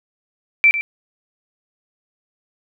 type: tone with echo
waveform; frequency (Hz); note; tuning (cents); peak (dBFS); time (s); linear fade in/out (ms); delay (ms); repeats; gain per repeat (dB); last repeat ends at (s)
sine; 2338; D7; -8; -8; 0.64-0.71; 0; 100; 1; -11; 0.81
effects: none